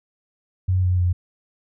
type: tone with pitch steps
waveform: sine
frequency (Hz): 92.5 / 90.75 / 89.04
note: F#2 / F#2 / F2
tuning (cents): 0 / -33 / +34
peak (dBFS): -16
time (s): 0.68-1.13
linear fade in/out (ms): 10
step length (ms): 150
effects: none